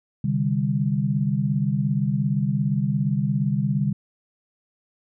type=tone cluster; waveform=sine; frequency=133.4 / 150.7 / 199.1 Hz; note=C3 / D3 / G3; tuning=+34 / +45 / +27 cents; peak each=-24 dBFS; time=0.24-3.93 s; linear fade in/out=5 ms; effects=none